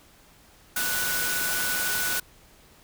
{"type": "tone in noise", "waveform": "sine", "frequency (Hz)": 1480, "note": "F#6", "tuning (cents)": 0, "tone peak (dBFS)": -29, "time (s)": [0.76, 2.2], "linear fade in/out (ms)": 5, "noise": "white", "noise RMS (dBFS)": -28, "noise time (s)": [0.76, 2.2], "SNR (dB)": -4, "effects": ["pink hiss -55 dBFS RMS until 2.83 s"]}